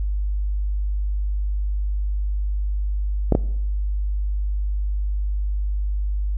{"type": "clicks", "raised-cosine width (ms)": 2, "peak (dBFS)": -3, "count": 2, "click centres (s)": [3.323, 3.351], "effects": ["noise-tail reverb RT60 0.9 s tail -20 dB re dry", "added 50 Hz sine -20 dBFS peak until 6.37 s"]}